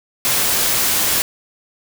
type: noise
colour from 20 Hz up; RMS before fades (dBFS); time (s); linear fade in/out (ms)
white; -17; 0.25-1.22; 0
effects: none